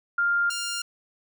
sine / 10% pulse tone pair in turn, 1400 / 1400 Hz, F6 / F6, +4 / +4 cents, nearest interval unison, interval 0 cents, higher neither, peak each -20 dBFS, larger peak neither, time 0.18-0.5 / 0.5-0.82 s, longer neither, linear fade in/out 5 ms, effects none

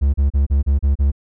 triangle tone bursts, 69.8 Hz, C#2, 13 cents sharp, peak -10 dBFS, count 7, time 0.01-1.118 s, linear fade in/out 20 ms, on 130 ms, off 33 ms, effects none

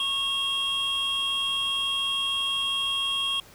triangle tone cluster, 1099 / 2752 / 3257 Hz, C#6 / F7 / G#7, -15 / -26 / -34 cents, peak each -32 / -31 / -23 dBFS, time 0-3.4 s, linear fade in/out 2 ms, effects tanh soft clip ceiling -18 dBFS + pink hiss -51 dBFS RMS until 3.54 s

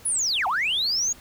sine linear two-way sweep, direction down then up, 10570 to 698.5 to 6790 Hz, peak -20 dBFS, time 0.05-1.13 s, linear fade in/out 10 ms, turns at 0.47 s, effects tanh soft clip ceiling -18 dBFS + pink hiss -49 dBFS RMS until 1.2 s

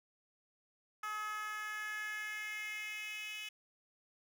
10% pulse tone with high-pass filter sweep, 425.5 Hz, G#4, 42 cents sharp, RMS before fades -42 dBFS, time 1.03-3.49 s, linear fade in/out 5 ms, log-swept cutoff 1200 to 2800 Hz, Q 4.1, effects none

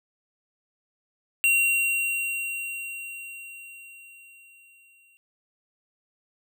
square tone with exponential decay, 2749 Hz, F7, 28 cents flat, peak -18 dBFS, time 1.44-5.17 s, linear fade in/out 0 ms, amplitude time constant 810 ms, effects none

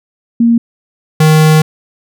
sine / square tone pair in turn, 233.1 / 155.94 Hz, A#3 / D#3, 0 / +4 cents, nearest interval perfect fifth, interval 696 cents, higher first, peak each -5 dBFS, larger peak neither, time 0.4-0.58 / 1.2-1.62 s, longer second, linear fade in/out 5 ms, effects none

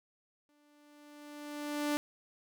sawtooth tone with exponential growth, 294.3 Hz, D4, 4 cents sharp, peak -25 dBFS, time 0.49-1.97 s, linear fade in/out 0 ms, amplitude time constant 320 ms, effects none

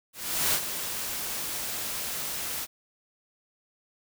white noise with ADSR envelope, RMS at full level -24 dBFS, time 0.13-2.67 s, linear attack 400 ms, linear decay 70 ms, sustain -9 dB, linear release 43 ms, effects none

